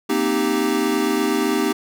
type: chord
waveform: square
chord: C minor seventh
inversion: third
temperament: equal with one note detuned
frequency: 233.1 / 261.6 / 308.6 / 392 Hz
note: Bb3 / C4 / Eb4 / G4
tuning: 0 / 0 / -14 / 0 cents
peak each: -26 / -25 / -23 / -23 dBFS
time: 0.09-1.73 s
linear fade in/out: 10 ms
effects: none